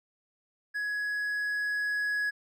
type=tone with level ramp; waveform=triangle; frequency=1676 Hz; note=G#6; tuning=15 cents sharp; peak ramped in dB=-28 to -25 dBFS; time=0.74-2.31 s; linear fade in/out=20 ms; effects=none